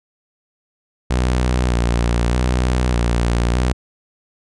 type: tone with vibrato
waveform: sawtooth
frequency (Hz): 60.5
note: B1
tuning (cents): -35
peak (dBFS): -11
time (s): 1.1-3.73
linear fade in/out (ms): 10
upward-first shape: square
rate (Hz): 0.82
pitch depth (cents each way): 46
effects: resampled to 22050 Hz